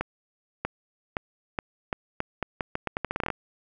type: accelerating click train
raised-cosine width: 0.5 ms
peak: -12 dBFS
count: 19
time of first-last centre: 0.01-3.303 s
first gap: 640 ms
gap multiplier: 0.81
effects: none